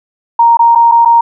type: tone with dropouts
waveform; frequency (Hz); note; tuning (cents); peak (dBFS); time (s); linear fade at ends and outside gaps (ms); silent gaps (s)
sine; 932.3; A#5; 0; -3; 0.39-1.21; 5; 0.571-0.592 / 0.751-0.756 / 0.915-0.919 / 1.05-1.056
effects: none